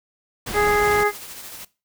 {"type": "noise", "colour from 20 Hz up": "pink", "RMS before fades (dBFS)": -29, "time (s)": [0.46, 1.04], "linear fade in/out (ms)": 10}
{"type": "harmonic tone", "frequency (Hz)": 415.3, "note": "G#4", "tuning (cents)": 0, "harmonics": [1, 2, 3, 4, 5], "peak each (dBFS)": [-19, -22, -24, -25, -26], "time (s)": [0.53, 1.12], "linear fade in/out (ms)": 50}
{"type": "noise with tremolo", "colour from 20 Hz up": "white", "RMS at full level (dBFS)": -36, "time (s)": [0.83, 1.65], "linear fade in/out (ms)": 5, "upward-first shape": "sine", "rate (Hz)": 13, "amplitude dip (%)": 35}
{"effects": ["noise-tail reverb RT60 0.3 s tail -20 dB re dry"]}